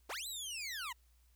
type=linear two-way sweep; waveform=20% pulse; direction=up then down; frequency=227 to 4086 to 908 Hz; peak=-35 dBFS; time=0.09-0.93 s; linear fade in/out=10 ms; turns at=0.27 s; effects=added 60 Hz sine -65 dBFS peak until 1.35 s + white hiss -75 dBFS RMS until 1.35 s